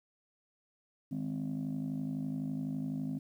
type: chord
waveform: sine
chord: Ab major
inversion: second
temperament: just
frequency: 155.74 / 207.7 / 259.6 Hz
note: Eb3 / Ab3 / C4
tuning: +2 / 0 / -13 cents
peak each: -37 / -38 / -35 dBFS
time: 1.11-3.19 s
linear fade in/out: 10 ms
effects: tanh soft clip ceiling -29 dBFS + 11-bit